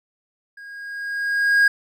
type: tone with level ramp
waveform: triangle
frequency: 1634 Hz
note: G#6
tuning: 29 cents flat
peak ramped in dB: -36 to -9 dBFS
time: 0.57-1.68 s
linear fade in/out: 5 ms
effects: none